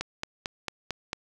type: click train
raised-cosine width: 0.2 ms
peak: -13 dBFS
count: 6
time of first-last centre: 0.01-1.131 s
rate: 4.46 Hz
effects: 8-bit